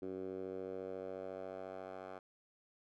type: tone with band-pass filter sweep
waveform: 10% pulse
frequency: 94.1 Hz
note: F#2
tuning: 30 cents sharp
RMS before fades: -45 dBFS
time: 0.02-2.19 s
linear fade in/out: 5 ms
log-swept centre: 350 to 860 Hz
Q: 2.4
effects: none